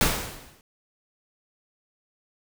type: noise with exponential decay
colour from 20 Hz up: pink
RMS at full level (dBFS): -19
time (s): 0.01-0.61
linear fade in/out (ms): 1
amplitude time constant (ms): 130
effects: none